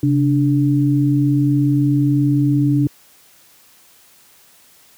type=tone pair together; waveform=sine; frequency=135.16 / 291.9 Hz; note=C#3 / D4; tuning=-43 / -10 cents; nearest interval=octave + minor second; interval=1333 cents; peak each=-15 dBFS; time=0.03-2.87 s; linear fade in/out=2 ms; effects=white hiss -50 dBFS RMS until 4.97 s + high-pass 60 Hz 12 dB/octave